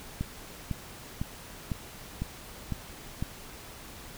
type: click train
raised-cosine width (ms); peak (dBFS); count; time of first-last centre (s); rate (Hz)
5; -18; 7; 0.21-3.225; 1.99
effects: pink hiss -46 dBFS RMS until 4.17 s